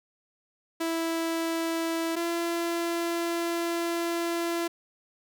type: tone pair in turn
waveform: sawtooth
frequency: 329.6 / 339.1 Hz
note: E4 / E4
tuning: 0 / +49 cents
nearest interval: unison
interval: 49 cents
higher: second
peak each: -23 dBFS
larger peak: neither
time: 0.8-2.16 / 2.16-4.68 s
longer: second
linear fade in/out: 10 ms
effects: none